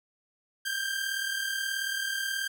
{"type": "tone pair together", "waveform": "sawtooth", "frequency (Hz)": [1568, 1606.5], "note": ["G6", "G6"], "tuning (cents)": [0, 42], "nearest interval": "unison", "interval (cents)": 42, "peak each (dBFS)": [-29, -29], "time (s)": [0.65, 2.48], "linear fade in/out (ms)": 10, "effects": []}